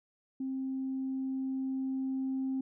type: tone with level ramp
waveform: sine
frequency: 264.7 Hz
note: C4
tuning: 20 cents sharp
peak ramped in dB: -32 to -29 dBFS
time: 0.4-2.61 s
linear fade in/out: 5 ms
effects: tanh soft clip ceiling -27 dBFS